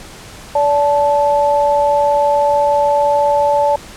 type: tone pair together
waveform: sine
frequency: 576.9 / 873 Hz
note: D5 / A5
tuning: -31 / -14 cents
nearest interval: perfect fifth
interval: 717 cents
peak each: -13 dBFS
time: 0.55-3.76 s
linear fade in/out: 5 ms
effects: pink hiss -35 dBFS RMS until 3.96 s + low-pass 10000 Hz 12 dB/octave